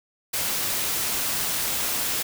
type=noise; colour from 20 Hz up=white; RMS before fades=-26 dBFS; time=0.33-2.23 s; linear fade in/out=10 ms; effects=none